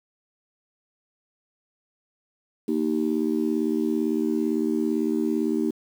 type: chord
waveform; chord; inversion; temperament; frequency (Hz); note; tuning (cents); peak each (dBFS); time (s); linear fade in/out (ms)
sine; Eb major; second; just; 233.3 / 311.1 / 388.9; Bb3 / Eb4 / G4; +2 / 0 / -14; -25 / -24 / -27; 2.68-5.71; 5
effects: tanh soft clip ceiling -13 dBFS + 8-bit